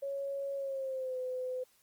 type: tone with pitch glide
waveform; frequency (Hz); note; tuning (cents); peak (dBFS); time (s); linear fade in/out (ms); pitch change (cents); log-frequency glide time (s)
sine; 554.4 to 508.4; C#5 to C5; 0 to -50; -34; 0.02-1.64; 10; -150; 0.55-1.18
effects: white hiss -68 dBFS RMS until 1.82 s + Opus 24 kbps